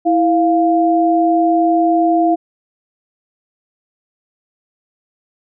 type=tone pair together; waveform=sine; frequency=328.4 / 698.7 Hz; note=E4 / F5; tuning=-6 / +1 cents; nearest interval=octave + minor second; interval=1307 cents; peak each=-13 / -13 dBFS; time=0.05-2.36 s; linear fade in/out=20 ms; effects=none